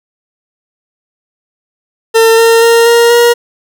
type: tone with pitch steps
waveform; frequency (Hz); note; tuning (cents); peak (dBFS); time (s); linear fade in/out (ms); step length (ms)
40% pulse; 452.1 / 457.6 / 463.2 / 468.9 / 474.6; A4 / A#4 / A#4 / A#4 / A#4; +47 / -32 / -11 / +10 / +31; -3; 2.14-3.34; 20; 240
effects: none